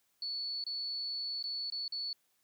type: tone with dropouts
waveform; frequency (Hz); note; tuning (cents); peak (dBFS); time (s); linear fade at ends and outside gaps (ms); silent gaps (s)
sine; 4435; C#8; 0; -35; 0.22-2.13; 2; 0.64-0.665 / 1.427-1.439 / 1.701-1.722 / 1.88-1.922
effects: white hiss -75 dBFS RMS until 2.43 s + high-pass 80 Hz 12 dB/octave